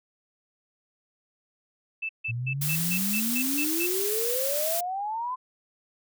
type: tone bursts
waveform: sine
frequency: 2637 Hz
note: E7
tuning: in tune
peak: -28 dBFS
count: 9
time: 2.02-3.868 s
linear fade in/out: 10 ms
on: 72 ms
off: 150 ms
type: exponential sweep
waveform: sine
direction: up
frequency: 112.7 to 1038 Hz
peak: -28 dBFS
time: 2.28-5.36 s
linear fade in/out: 20 ms
type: noise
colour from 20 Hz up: blue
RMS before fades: -29 dBFS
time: 2.61-4.81 s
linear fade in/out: 10 ms
effects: none